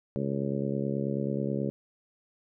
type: harmonic tone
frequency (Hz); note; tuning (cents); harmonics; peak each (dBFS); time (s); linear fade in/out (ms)
69.3; C#2; 0; 2 / 3 / 4 / 5 / 6 / 7 / 8; -33 / -32 / -37 / -37 / -36 / -40 / -38; 0.16-1.7; 0
effects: none

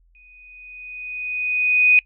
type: tone with exponential growth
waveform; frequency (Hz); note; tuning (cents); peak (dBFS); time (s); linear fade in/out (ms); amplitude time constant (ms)
sine; 2489; D#7; 0; -9; 0.15-1.99; 1; 400
effects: noise-tail reverb RT60 0.1 s tail -24 dB re dry + added 42 Hz sine -54 dBFS peak until 2.05 s

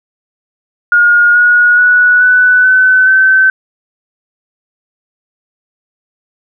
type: tone with pitch steps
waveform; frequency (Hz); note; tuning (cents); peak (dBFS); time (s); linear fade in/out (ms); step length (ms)
sine; 1429 / 1449.8 / 1470.9 / 1492.3 / 1514 / 1536; F6 / F#6 / F#6 / F#6 / F#6 / G6; +39 / -36 / -11 / +14 / +39 / -36; -4; 0.92-3.5; 2; 430
effects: none

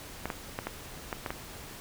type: clicks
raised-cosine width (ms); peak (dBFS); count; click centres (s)
0.5; -17; 7; 0.256 / 0.302 / 0.589 / 0.67 / 1.128 / 1.262 / 1.305
effects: pink hiss -45 dBFS RMS until 1.8 s

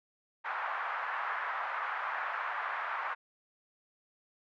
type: band-pass noise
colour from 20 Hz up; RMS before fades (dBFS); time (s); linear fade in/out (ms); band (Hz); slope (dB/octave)
white; -36; 0.44-3.15; 20; 810 to 1600; 24
effects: none

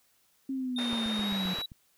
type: linear sweep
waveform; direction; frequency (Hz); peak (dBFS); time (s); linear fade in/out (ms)
sine; down; 270.8 to 180.9; -30; 0.49-1.54; 5
type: tone with pitch glide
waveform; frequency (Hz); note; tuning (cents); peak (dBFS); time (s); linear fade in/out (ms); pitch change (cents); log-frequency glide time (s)
triangle; 3662 to 3902; A#7 to B7; -32 to -22; -32; 0.76-1.66; 5; +110; 1.06-1.5
type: band-pass noise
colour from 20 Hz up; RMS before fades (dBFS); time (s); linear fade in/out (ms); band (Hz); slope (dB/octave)
pink; -40; 0.78-1.62; 5; 400 to 3900; 12
type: click train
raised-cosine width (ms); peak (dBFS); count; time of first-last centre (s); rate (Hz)
5; -34; 7; 0.93-1.718; 7.61
effects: white hiss -68 dBFS RMS until 1.97 s

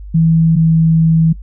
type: tone pair in turn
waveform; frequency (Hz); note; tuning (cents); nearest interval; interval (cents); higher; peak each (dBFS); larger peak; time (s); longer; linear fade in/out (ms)
sine; 163.2 / 162.33; E3 / E3; -17 / -26; unison; 9; first; -7; neither; 0.14-0.56 / 0.56-1.33; second; 10
effects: noise-tail reverb RT60 0.1 s tail -23 dB re dry + added 50 Hz sine -27 dBFS peak until 1.42 s

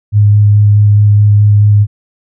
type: tone with vibrato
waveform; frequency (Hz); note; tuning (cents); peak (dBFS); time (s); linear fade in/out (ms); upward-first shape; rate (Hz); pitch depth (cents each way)
sine; 103.83; G#2; 0; -3; 0.12-1.87; 50; square; 4.7; 8
effects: none

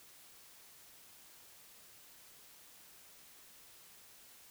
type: silence
effects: white hiss -59 dBFS RMS until 4.5 s

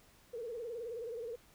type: tone with vibrato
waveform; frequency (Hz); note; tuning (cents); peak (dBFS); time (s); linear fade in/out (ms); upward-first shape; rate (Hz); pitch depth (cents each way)
sine; 466.2; A#4; 0; -39; 0.33-1.36; 10; sine; 19; 99
effects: pink hiss -64 dBFS RMS until 1.54 s

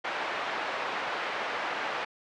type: band-pass noise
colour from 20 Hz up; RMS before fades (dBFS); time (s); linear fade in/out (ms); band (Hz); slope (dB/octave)
pink; -33; 0.04-2.05; 10; 670 to 2300; 12
effects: low-pass 6000 Hz 12 dB/octave

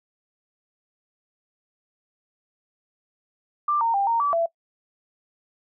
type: tone with pitch steps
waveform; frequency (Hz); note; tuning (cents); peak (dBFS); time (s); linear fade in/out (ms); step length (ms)
sine; 1183 / 919 / 795 / 924 / 1152 / 670; D6 / A#5 / G5 / A#5 / D6 / E5; +12 / -25 / +24 / -16 / -34 / +28; -19; 3.68-4.46; 5; 130
effects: noise-tail reverb RT60 0.1 s tail -21 dB re dry

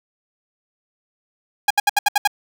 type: tone bursts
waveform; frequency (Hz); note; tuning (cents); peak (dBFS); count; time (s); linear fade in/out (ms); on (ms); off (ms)
sawtooth; 820; G#5; -22; -8; 7; 1.68-2.275; 5; 25; 70
effects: none

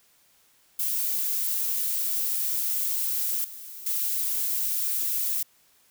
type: noise with level steps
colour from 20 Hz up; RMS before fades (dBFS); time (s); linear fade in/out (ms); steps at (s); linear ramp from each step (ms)
violet; -27 / -41 / -27; 0.79-5.43; 5; 3.44 / 3.86; 5
effects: white hiss -62 dBFS RMS until 5.9 s

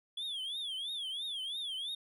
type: tone with vibrato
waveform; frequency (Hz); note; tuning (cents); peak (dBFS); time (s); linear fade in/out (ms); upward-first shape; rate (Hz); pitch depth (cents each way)
triangle; 3366; G#7; +23; -35; 0.17-1.95; 5; triangle; 3; 200
effects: none

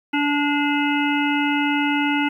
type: harmonic tone with a mistuned harmonic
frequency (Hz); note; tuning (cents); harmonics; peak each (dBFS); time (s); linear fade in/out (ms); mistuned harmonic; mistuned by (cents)
289.1; D4; -27; 1 / 3 / 5 / 7 / 9 / 10; -20 / -25 / -27 / -27 / -28 / -31; 0.13-2.29; 10; 7; +36
effects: 9-bit

